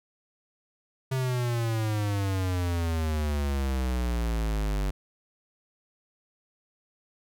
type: exponential sweep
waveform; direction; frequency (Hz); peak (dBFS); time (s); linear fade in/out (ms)
square; down; 132.9 to 48.19; -26; 1.11-4.91; 10
effects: none